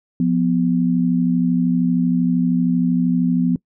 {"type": "tone pair together", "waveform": "sine", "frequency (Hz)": [175.93, 248.8], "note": ["F3", "B3"], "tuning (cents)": [13, 13], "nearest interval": "tritone", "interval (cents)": 600, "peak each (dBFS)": -17, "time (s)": [0.2, 3.56], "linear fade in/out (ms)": 2, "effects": ["noise-tail reverb RT60 0.1 s tail -23 dB re dry"]}